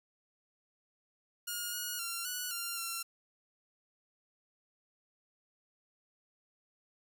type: tone with pitch steps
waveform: 5% pulse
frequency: 1429 / 1449 / 1374 / 1474 / 1387 / 1361 Hz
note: F6 / F#6 / F6 / F#6 / F6 / F6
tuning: +39 / -37 / -29 / -7 / -12 / -45 cents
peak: -25 dBFS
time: 1.47-3.03 s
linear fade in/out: 10 ms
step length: 260 ms
effects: none